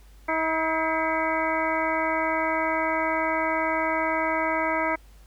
harmonic tone with a mistuned harmonic, 320 Hz, D#4, 49 cents sharp, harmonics 1 / 2 / 3 / 4 / 5 / 6 / 7, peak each -31 / -28 / -28 / -31 / -33 / -31 / -33 dBFS, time 0.28-4.96 s, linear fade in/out 10 ms, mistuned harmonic 6, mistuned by +86 cents, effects added 50 Hz sine -48 dBFS peak until 5.26 s + pink hiss -59 dBFS RMS until 5.26 s

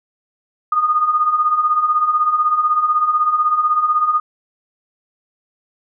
sine beating tone pair, 1216 / 1232 Hz, D#6 / D#6, -40 / -17 cents, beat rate 16 Hz, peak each -20 / -14 dBFS, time 0.72-4.2 s, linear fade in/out 5 ms, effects none

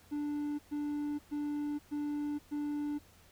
triangle tone bursts, 293.7 Hz, D4, in tune, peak -31 dBFS, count 5, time 0.11-2.99 s, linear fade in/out 20 ms, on 480 ms, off 120 ms, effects added 86 Hz sine -64 dBFS peak until 3.31 s + pink hiss -62 dBFS RMS until 3.31 s

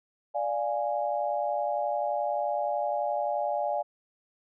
sine chord, D diminished, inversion none, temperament equal, 587.3 / 698.5 / 830.6 Hz, D5 / F5 / Ab5, 0 / 0 / 0 cents, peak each -30 / -31 / -31 dBFS, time 0.34-3.83 s, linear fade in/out 20 ms, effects none

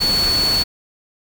sine tone in noise, 4425 Hz, C#8, 4 cents flat, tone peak -15 dBFS, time 0-0.64 s, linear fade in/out 20 ms, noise pink, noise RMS -24 dBFS, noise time 0-0.64 s, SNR +6 dB, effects none

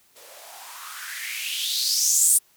violet noise with band-pass filter sweep, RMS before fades -25 dBFS, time 0.15-2.39 s, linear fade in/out 20 ms, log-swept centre 450 to 9300 Hz, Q 5.1, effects white hiss -60 dBFS RMS until 2.56 s

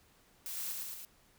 blue noise with echo, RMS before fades -41 dBFS, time 0.46-0.72 s, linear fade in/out 0 ms, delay 110 ms, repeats 3, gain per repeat -2 dB, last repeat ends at 1.05 s, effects pink hiss -66 dBFS RMS until 1.38 s

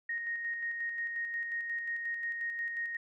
sine tone with tremolo, 1864.7 Hz, A#6, in tune, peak -32 dBFS, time 0.09-2.97 s, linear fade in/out 5 ms, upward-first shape square, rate 5.6 Hz, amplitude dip 35%, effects none

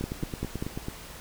two click trains, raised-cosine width 3 ms, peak -19 / -17 dBFS, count 9 / 4, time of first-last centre 0.01-0.884 / 0.04-0.625 s, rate 9.15 / 5.13 Hz, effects added 60 Hz sine -50 dBFS peak until 1.2 s + pink hiss -44 dBFS RMS until 1.2 s

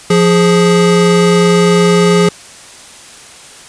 square tone pair together, 174.73 / 415.3 Hz, F3 / G#4, +1 / 0 cents, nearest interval octave + minor third, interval 1499 cents, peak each -10 dBFS, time 0.1-2.29 s, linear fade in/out 5 ms, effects white hiss -35 dBFS RMS until 3.68 s + resampled to 22050 Hz

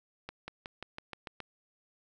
accelerating click train, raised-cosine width 0.3 ms, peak -24 dBFS, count 8, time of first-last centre 0.29-1.403 s, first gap 190 ms, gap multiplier 0.94, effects none

